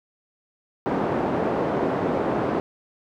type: band-pass noise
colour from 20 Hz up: pink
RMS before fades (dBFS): -24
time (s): 0.86-2.6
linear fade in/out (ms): 0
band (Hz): 230 to 800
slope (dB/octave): 12
effects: none